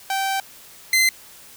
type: tone pair in turn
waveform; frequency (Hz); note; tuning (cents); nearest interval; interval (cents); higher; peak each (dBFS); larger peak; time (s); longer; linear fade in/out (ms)
sawtooth; 777 / 2065; G5 / C7; -16 / -23; octave + perfect fourth; 1693; second; -17 / -11; second; 0.1-0.4 / 0.93-1.09; first; 2
effects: white hiss -45 dBFS RMS until 1.56 s